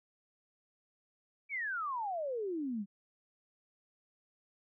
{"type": "exponential sweep", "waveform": "sine", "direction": "down", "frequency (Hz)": [2349, 190], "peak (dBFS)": -34, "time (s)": [1.49, 2.86], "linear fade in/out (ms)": 50, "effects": []}